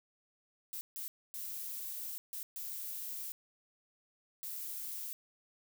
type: noise bursts at uneven times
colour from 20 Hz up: violet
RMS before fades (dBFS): -42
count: 6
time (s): 0.73-0.81 / 0.96-1.08 / 1.34-2.18 / 2.33-2.43 / 2.56-3.32 / 4.43-5.13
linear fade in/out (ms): 0
effects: none